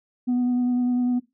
sine tone with vibrato, 246.9 Hz, B3, in tune, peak -17 dBFS, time 0.27-1.2 s, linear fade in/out 20 ms, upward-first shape triangle, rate 10 Hz, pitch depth 17 cents each way, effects noise-tail reverb RT60 0.2 s tail -17 dB re dry + tanh soft clip ceiling -18 dBFS

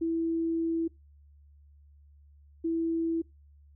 sine tone pair in turn, 329.6 / 329.6 Hz, E4 / E4, 0 / 0 cents, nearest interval unison, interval 0 cents, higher neither, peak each -26 dBFS, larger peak neither, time 0.01-0.88 / 2.64-3.22 s, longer first, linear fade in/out 10 ms, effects noise-tail reverb RT60 0.2 s tail -24 dB re dry + added 72 Hz sine -54 dBFS peak until 3.75 s

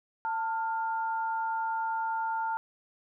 sine tone pair together, 895 / 1402 Hz, A5 / F6, +29 / +6 cents, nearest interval minor sixth, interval 777 cents, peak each -29 / -36 dBFS, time 0.25-2.57 s, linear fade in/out 0 ms, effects none

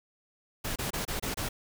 pink noise bursts, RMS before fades -33 dBFS, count 6, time 0.64-1.49 s, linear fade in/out 10 ms, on 120 ms, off 26 ms, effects none

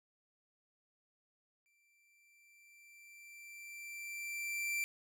45% pulse tone with exponential growth, 2349 Hz, D7, in tune, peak -33 dBFS, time 1.66-4.84 s, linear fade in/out 0 ms, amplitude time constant 690 ms, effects none

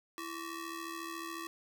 sawtooth ring-modulated tone, 740 Hz, F#5, in tune, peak -33 dBFS, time 0.18-1.47 s, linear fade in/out 0 ms, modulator 407 Hz, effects none

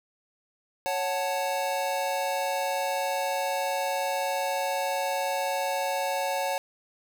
square chord, F# minor, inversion second, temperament equal, 554.4 / 740 / 880 Hz, C#5 / F#5 / A5, 0 / 0 / 0 cents, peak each -31 / -32 / -32 dBFS, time 0.86-6.58 s, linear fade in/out 0 ms, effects none

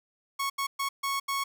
sawtooth tone bursts at uneven times, 1104 Hz, C#6, 7 cents flat, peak -24 dBFS, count 5, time 0.39-0.5 / 0.58-0.67 / 0.79-0.89 / 1.03-1.2 / 1.28-1.44 s, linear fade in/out 10 ms, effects none

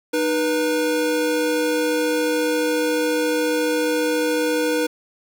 square tone pair together, 307 / 486.9 Hz, D#4 / B4, -23 / -25 cents, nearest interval minor sixth, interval 798 cents, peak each -23 / -21 dBFS, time 0.13-4.87 s, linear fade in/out 10 ms, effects 8-bit

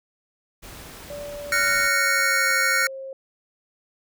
pink noise, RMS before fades -41 dBFS, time 0.62-1.88 s, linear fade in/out 20 ms
sine tone with pitch glide, 580 to 534.9 Hz, D5 to C5, -22 to +38 cents, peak -32 dBFS, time 1.1-3.13 s, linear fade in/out 2 ms, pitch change -140 cents, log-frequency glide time 1.43-2.55 s
square chord, Gb major seventh, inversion third, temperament just, 1387.5 / 1480 / 1850 / 2220 Hz, F6 / Gb6 / Bb6 / Db7, -12 / 0 / -14 / +2 cents, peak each -25 dBFS, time 1.52-2.87 s, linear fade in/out 2 ms
click train, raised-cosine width 0.5 ms, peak -27 dBFS, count 5, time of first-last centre 1.56-2.826 s, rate 3.16 Hz
effects none

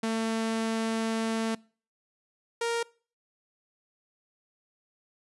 sawtooth tone pair in turn, 224.3 / 466.3 Hz, A3 / A#4, +34 / +1 cents, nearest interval octave + minor second, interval 1267 cents, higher second, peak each -23 dBFS, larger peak neither, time 0.03-1.55 / 2.61-2.83 s, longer first, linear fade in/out 5 ms, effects noise-tail reverb RT60 0.4 s tail -24 dB re dry + resampled to 24000 Hz

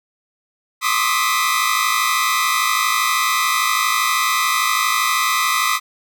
sawtooth tone cluster, 1055 / 1172 / 1224 / 1277 / 1983 Hz, C6 / D6 / D#6 / D#6 / B6, +14 / -4 / -29 / +45 / +7 cents, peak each -19 dBFS, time 0.81-5.8 s, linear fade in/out 50 ms, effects none

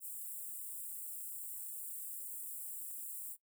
white high-pass noise, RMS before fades -45 dBFS, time 0-3.37 s, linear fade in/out 50 ms, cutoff 7600 Hz, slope 96 dB/octave, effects noise-tail reverb RT60 0.1 s tail -18 dB re dry

